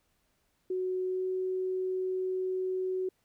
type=tone with pitch glide; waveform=sine; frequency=370 to 372.6 Hz; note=F#4 to F#4; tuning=0 to +12 cents; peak=-29 dBFS; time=0.7-3.09 s; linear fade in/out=5 ms; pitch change=+12 cents; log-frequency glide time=1.06-1.25 s; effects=pink hiss -74 dBFS RMS until 3.24 s